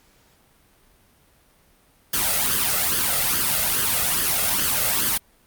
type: noise with flanger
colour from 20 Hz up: white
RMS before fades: -21 dBFS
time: 2.13-5.18 s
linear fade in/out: 10 ms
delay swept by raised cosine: 0.62 to 1.54 ms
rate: 2.4 Hz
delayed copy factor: +0.6
effects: pink hiss -58 dBFS RMS until 5.46 s + Opus 48 kbps